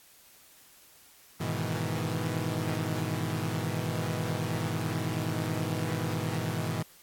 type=chord; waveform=sawtooth; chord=E major seventh; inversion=first; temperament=equal; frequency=103.83 / 123.47 / 155.56 / 164.81 Hz; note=G#2 / B2 / D#3 / E3; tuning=0 / 0 / 0 / 0 cents; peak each=-31 dBFS; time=1.4-6.83 s; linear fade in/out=10 ms; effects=white hiss -57 dBFS RMS until 7.02 s + AAC 64 kbps